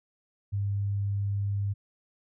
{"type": "tone", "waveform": "sine", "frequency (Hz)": 100.4, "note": "G2", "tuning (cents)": 42, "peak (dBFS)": -26, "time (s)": [0.52, 1.74], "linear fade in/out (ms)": 20, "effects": []}